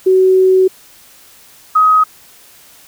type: tone pair in turn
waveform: sine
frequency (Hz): 375.3 / 1262.4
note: F#4 / D#6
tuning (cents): +25 / +25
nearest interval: octave + major sixth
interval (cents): 2100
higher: second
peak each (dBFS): -6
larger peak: neither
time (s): 0.06-0.68 / 1.75-2.04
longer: first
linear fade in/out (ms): 10
effects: white hiss -43 dBFS RMS until 2.87 s